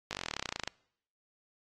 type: slowing click train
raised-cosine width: 0.2 ms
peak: -17 dBFS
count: 21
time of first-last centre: 0.11-0.676 s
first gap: 19 ms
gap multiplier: 1.04
effects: noise-tail reverb RT60 0.7 s tail -25 dB re dry + AAC 32 kbps